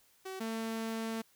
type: tone pair in turn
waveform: sawtooth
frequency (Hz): 379.4 / 224.5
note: F#4 / A3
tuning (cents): +43 / +35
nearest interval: major sixth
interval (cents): 908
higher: first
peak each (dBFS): -36 / -31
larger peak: second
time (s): 0.25-0.4 / 0.4-1.22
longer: second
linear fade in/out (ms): 10
effects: white hiss -67 dBFS RMS until 1.35 s